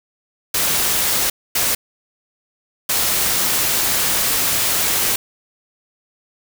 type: noise bursts at uneven times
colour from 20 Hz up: white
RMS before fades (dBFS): -18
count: 3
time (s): 0.54-1.3 / 1.55-1.75 / 2.89-5.16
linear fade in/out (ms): 5
effects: none